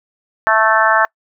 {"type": "harmonic tone", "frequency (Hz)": 220, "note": "A3", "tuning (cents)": 0, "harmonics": [3, 4, 5, 6, 7, 8], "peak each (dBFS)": [-17, -17, -17, -17, -17, -17], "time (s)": [0.47, 1.05], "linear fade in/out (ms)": 0, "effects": ["noise-tail reverb RT60 0.1 s tail -26 dB re dry"]}